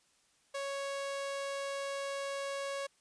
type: tone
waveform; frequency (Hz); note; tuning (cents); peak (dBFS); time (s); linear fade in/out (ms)
sawtooth; 554.4; C#5; 0; -32; 0.54-2.87; 10
effects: white hiss -70 dBFS RMS until 3 s + resampled to 22050 Hz